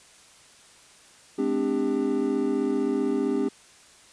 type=tone cluster; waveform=triangle; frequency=212 / 259.6 / 295.1 / 398.3 Hz; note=G#3 / C4 / D4 / G4; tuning=+36 / -13 / +8 / +28 cents; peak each=-31 / -25 / -26 / -25 dBFS; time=1.38-3.49 s; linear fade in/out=10 ms; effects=white hiss -53 dBFS RMS until 4.12 s + resampled to 22050 Hz